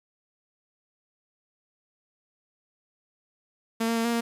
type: tone with pitch steps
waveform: sawtooth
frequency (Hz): 226.9 / 230.3 / 228.1 / 235.1 / 232.7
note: A#3 / A#3 / A#3 / A#3 / A#3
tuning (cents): -47 / -21 / -37 / +15 / -3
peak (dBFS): -20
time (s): 3.8-4.21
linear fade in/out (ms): 10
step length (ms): 82
effects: resampled to 32000 Hz + 8-bit